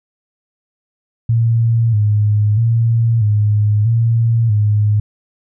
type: tone with vibrato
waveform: sine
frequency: 110 Hz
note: A2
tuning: in tune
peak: -10 dBFS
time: 1.29-5 s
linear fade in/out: 5 ms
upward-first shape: square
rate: 0.78 Hz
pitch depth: 80 cents each way
effects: none